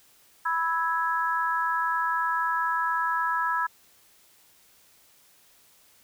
sine chord, E major, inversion second, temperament equal with one note detuned, 987.8 / 1311.7 / 1661.2 Hz, B5 / E6 / G#6, 0 / -9 / 0 cents, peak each -27 / -28 / -29 dBFS, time 0.45-3.67 s, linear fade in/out 10 ms, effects white hiss -59 dBFS RMS until 6.03 s

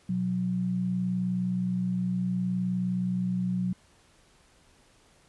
sine tone pair together, 123.47 / 182.82 Hz, B2 / F#3, 0 / -20 cents, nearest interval perfect fifth, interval 680 cents, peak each -34 / -26 dBFS, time 0.09-3.73 s, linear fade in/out 5 ms, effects pink hiss -61 dBFS RMS until 5.28 s + resampled to 24000 Hz

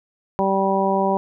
harmonic tone, 194.2 Hz, G3, 16 cents flat, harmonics 1 / 2 / 3 / 4 / 5, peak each -23 / -23 / -23 / -23 / -23 dBFS, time 0.39-1.17 s, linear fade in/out 0 ms, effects none

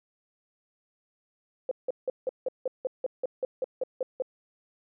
sine tone bursts, 516 Hz, C5, 24 cents flat, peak -25 dBFS, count 14, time 1.69-4.222 s, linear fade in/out 2 ms, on 23 ms, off 170 ms, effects none

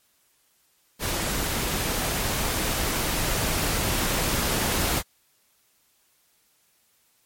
pink noise with level ramp, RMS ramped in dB -27 to -24 dBFS, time 0.99-5.03 s, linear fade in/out 50 ms, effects white hiss -65 dBFS RMS until 7.25 s + MP3 64 kbps

